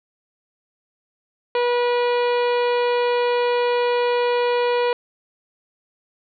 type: harmonic tone with a mistuned harmonic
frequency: 485.2 Hz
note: B4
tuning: 31 cents flat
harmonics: 1 / 2 / 3 / 4 / 5 / 6 / 7 / 8 / 9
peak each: -18 / -24 / -33 / -34 / -32 / -36 / -39 / -41 / -40 dBFS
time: 1.55-4.93 s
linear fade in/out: 2 ms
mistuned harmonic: 8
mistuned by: +16 cents
effects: none